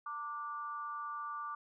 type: tone with amplitude modulation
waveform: sine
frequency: 1174.7 Hz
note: D6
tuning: in tune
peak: -35 dBFS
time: 0.06-1.55 s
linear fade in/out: 5 ms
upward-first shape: sine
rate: 271 Hz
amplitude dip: 75%
effects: none